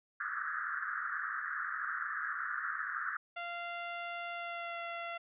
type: band-pass noise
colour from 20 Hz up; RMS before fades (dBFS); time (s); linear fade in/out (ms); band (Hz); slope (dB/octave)
pink; -38; 0.2-3.17; 5; 1200 to 1800; 96
type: tone with pitch glide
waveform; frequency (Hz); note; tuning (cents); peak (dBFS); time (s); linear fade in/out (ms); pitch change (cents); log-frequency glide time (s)
15% pulse; 692 to 682.9; F5 to F5; -16 to -39; -32; 3.36-5.18; 10; -23; 4.33-4.8
effects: resampled to 8000 Hz